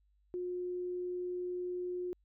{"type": "tone", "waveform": "sine", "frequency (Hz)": 358.9, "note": "F4", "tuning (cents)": 47, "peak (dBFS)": -35, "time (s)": [0.34, 2.13], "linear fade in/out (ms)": 0, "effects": ["added 50 Hz sine -68 dBFS peak until 2.24 s"]}